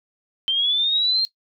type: linear sweep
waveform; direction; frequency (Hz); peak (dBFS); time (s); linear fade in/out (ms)
sine; up; 3114 to 4214; -17; 0.48-1.25; 0
effects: noise-tail reverb RT60 0.1 s tail -17 dB re dry